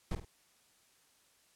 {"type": "noise with echo", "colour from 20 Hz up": "brown", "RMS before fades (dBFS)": -34, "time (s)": [0.11, 0.15], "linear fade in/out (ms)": 2, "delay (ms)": 49, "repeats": 2, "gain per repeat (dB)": -9, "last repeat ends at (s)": 0.248, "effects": ["white hiss -68 dBFS RMS until 1.55 s", "low-pass 11000 Hz 12 dB/octave"]}